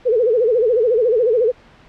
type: tone with vibrato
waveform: sine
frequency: 466.2 Hz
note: A#4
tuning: in tune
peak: -12 dBFS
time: 0.05-1.52 s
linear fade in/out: 20 ms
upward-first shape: sine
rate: 14 Hz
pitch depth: 160 cents each way
effects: pink hiss -47 dBFS RMS until 1.88 s + low-pass 3000 Hz 12 dB/octave